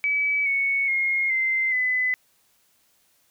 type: tone with pitch steps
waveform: sine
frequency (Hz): 2289 / 2216 / 2146 / 2077 / 2011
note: D7 / C#7 / C7 / C7 / B6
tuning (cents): -45 / -1 / +43 / -13 / +31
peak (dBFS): -20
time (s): 0.04-2.14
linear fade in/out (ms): 0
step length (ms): 420
effects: white hiss -64 dBFS RMS until 3.3 s